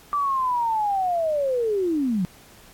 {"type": "linear sweep", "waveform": "sine", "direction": "down", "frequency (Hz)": [1174, 170], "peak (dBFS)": -20, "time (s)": [0.13, 2.25], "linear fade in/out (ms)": 0, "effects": ["pink hiss -50 dBFS RMS until 2.73 s", "AAC 64 kbps"]}